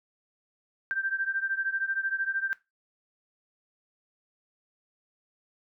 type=beating tone pair; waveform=sine; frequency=1568 / 1581 Hz; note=G6 / G6; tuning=0 / +14 cents; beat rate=13 Hz; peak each=-29 / -32 dBFS; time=0.91-2.53 s; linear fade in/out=0 ms; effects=noise-tail reverb RT60 0.2 s tail -17 dB re dry